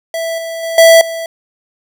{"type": "tone with level steps", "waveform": "square", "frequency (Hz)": 659.3, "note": "E5", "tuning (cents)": 0, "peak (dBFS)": [-17, -21, -18, -3, -20], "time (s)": [0.14, 1.26], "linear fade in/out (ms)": 2, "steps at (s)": [0.38, 0.63, 0.78, 1.01], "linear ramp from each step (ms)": 2, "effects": []}